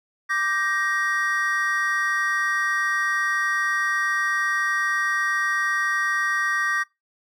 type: chord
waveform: triangle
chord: G minor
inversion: second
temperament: just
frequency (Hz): 1176 / 1568 / 1881.6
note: D6 / G6 / Bb6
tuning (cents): +2 / 0 / +16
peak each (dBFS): -25 / -25 / -22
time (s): 0.29-6.84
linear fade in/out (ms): 20
effects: noise-tail reverb RT60 0.2 s tail -22 dB re dry

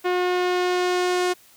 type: tone with low-pass filter sweep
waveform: sawtooth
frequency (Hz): 360.5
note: F#4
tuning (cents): -45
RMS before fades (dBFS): -22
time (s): 0.04-1.34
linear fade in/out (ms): 20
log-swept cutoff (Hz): 2800 to 9100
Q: 0.78
effects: white hiss -53 dBFS RMS until 1.56 s

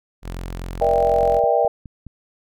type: tone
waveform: sawtooth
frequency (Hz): 44.02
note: F1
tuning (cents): +14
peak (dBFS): -24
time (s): 0.22-1.41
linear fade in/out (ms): 50
type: chord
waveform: sine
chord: E half-diminished seventh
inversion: second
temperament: just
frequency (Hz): 474.7 / 593.3 / 659.3 / 791.1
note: Bb4 / D5 / E5 / G5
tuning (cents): +31 / +18 / 0 / +16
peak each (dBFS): -20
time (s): 0.81-1.68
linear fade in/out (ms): 5
type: click train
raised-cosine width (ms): 5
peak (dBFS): -25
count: 5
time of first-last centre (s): 1.23-2.067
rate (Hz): 4.78
effects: none

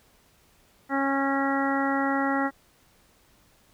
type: harmonic tone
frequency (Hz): 274.3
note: C#4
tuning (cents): -18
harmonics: 1 / 2 / 3 / 4 / 5 / 6 / 7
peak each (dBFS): -26 / -32 / -29 / -35 / -31 / -37 / -32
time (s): 0.89-2.51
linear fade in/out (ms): 50
effects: pink hiss -61 dBFS RMS until 3.73 s

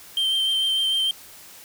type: tone with vibrato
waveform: triangle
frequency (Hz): 3136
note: G7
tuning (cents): 0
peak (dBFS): -18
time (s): 0.17-1.11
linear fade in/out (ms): 2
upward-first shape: triangle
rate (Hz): 6.7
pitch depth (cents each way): 19
effects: white hiss -45 dBFS RMS until 1.64 s

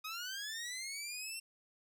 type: linear sweep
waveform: 15% pulse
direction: up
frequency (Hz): 1244.5 to 2729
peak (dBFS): -34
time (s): 0.04-1.4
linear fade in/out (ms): 10
effects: none

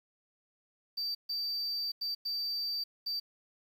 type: tone bursts at uneven times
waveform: triangle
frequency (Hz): 4647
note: D8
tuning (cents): -19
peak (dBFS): -31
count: 5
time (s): 0.97-1.15 / 1.29-1.92 / 2.01-2.15 / 2.25-2.84 / 3.06-3.2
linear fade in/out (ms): 10
effects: 10-bit

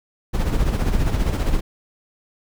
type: noise with tremolo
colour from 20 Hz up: brown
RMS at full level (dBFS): -17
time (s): 0.33-1.61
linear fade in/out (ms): 20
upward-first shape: sine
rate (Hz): 15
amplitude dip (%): 55
effects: none

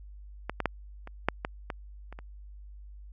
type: clicks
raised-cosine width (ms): 0.5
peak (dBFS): -16 / -14 / -10 / -27 / -8 / -15 / -18 / -29 / -29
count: 9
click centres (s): 0.496 / 0.603 / 0.657 / 1.074 / 1.286 / 1.449 / 1.702 / 2.126 / 2.189
effects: added 50 Hz sine -44 dBFS peak until 3.12 s

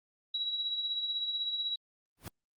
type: tone with tremolo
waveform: sine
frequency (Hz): 3888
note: B7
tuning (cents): -28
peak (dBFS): -29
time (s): 0.34-1.76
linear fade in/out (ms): 5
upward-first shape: triangle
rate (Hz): 16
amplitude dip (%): 55
type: noise with exponential growth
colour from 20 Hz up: pink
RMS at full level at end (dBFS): -38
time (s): 2.17-2.28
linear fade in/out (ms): 1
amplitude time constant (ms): 23
effects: Opus 48 kbps

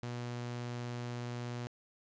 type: tone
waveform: sawtooth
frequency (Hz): 121.1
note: B2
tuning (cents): -34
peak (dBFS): -34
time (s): 0.03-1.67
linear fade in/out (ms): 0
effects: resampled to 16000 Hz + 11-bit

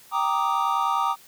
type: chord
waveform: triangle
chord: Eb major seventh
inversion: first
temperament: equal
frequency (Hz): 784 / 932.3 / 1174.7 / 1244.5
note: G5 / Bb5 / D6 / Eb6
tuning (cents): 0 / 0 / 0 / 0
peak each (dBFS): -26 / -24 / -24 / -25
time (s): 0.11-1.16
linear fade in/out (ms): 50
effects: white hiss -51 dBFS RMS until 1.27 s

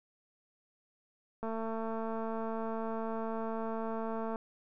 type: click train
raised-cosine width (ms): 1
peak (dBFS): -25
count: 657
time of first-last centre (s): 1.43-4.359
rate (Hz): 224
effects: none

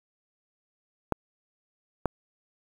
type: clicks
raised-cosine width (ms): 1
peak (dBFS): -10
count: 2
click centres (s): 1.123 / 2.057
effects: 7-bit

